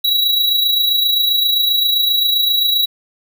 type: tone with amplitude modulation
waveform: square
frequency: 3895 Hz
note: B7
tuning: 25 cents flat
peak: -11 dBFS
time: 0.04-2.86 s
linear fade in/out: 10 ms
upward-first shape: sine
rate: 27.6 Hz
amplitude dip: 45%
effects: 8-bit